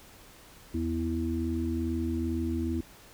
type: harmonic tone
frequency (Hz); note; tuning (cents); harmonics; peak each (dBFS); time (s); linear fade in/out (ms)
82.41; E2; 0; 1 / 3 / 4; -32 / -32 / -32; 0.74-2.81; 5
effects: pink hiss -53 dBFS RMS until 3.13 s